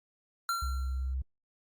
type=tone with exponential decay; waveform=square; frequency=1368 Hz; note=F6; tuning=36 cents flat; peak=-28 dBFS; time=0.49-1.14 s; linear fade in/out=1 ms; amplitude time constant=140 ms
type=tone; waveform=sine; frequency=65.41 Hz; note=C2; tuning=in tune; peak=-30 dBFS; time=0.62-1.22 s; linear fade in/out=5 ms
effects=Opus 48 kbps